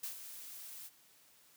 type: noise with ADSR envelope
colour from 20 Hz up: blue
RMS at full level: -40 dBFS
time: 0.03-0.9 s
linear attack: 6 ms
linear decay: 110 ms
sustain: -9 dB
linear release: 38 ms
effects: white hiss -65 dBFS RMS until 1.56 s + high-pass 80 Hz 12 dB/octave